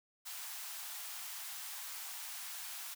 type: high-pass noise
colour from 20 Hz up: white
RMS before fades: -45 dBFS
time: 0.25-2.95 s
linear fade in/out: 20 ms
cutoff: 700 Hz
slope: 48 dB/octave
effects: none